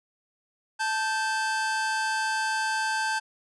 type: tone pair together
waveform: 45% pulse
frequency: 876.6 / 1562 Hz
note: A5 / G6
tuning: -7 / -7 cents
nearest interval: minor seventh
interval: 1000 cents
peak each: -28 dBFS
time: 0.79-3.2 s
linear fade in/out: 20 ms
effects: resampled to 22050 Hz